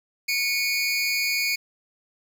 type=tone pair together; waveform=25% pulse; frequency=2214 / 2434 Hz; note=C#7 / D#7; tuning=-3 / -39 cents; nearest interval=major second; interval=164 cents; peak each=-21 / -22 dBFS; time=0.28-1.56 s; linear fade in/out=10 ms; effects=9-bit